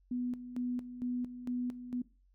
sine tone with tremolo, 246.9 Hz, B3, in tune, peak -32 dBFS, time 0.11-2.02 s, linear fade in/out 5 ms, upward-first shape square, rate 2.2 Hz, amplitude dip 70%, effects noise-tail reverb RT60 0.3 s tail -18 dB re dry + added 46 Hz sine -64 dBFS peak until 2.34 s

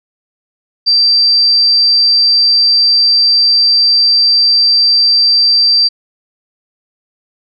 sine tone, 4691 Hz, D8, 3 cents flat, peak -6 dBFS, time 0.86-5.89 s, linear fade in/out 20 ms, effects none

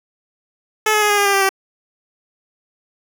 10% pulse tone with pitch steps, 431.2 / 424.5 / 418 / 411.5 / 405.1 / 398.9 / 392.7 / 386.6 Hz, A4 / G#4 / G#4 / G#4 / G#4 / G4 / G4 / G4, -35 / +38 / +11 / -16 / -43 / +30 / +3 / -24 cents, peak -5 dBFS, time 0.86-1.492 s, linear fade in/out 5 ms, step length 79 ms, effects none

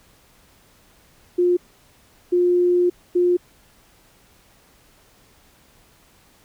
sine tone bursts at uneven times, 354.9 Hz, F4, 28 cents sharp, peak -14 dBFS, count 3, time 1.38-1.57 / 2.32-2.9 / 3.15-3.37 s, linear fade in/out 10 ms, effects pink hiss -55 dBFS RMS until 6.44 s

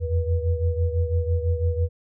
sine tone cluster, 83 / 89 / 483.8 Hz, E2 / F2 / B4, +12 / +33 / -36 cents, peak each -22 / -25 / -29 dBFS, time 0-1.89 s, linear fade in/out 50 ms, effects none

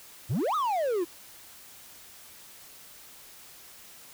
triangle exponential two-way sweep, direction up then down, 94.5 to 1300 to 325.9 Hz, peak -23 dBFS, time 0.29-1.05 s, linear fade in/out 20 ms, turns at 0.55 s, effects white hiss -50 dBFS RMS until 4.13 s

